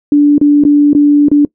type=tone with dropouts; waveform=sine; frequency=291.3 Hz; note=D4; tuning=14 cents flat; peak=-3 dBFS; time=0.12-1.45 s; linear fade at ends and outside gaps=2 ms; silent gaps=0.381-0.413 / 0.638-0.65 / 0.932-0.949 / 1.285-1.315 s; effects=noise-tail reverb RT60 0.1 s tail -22 dB re dry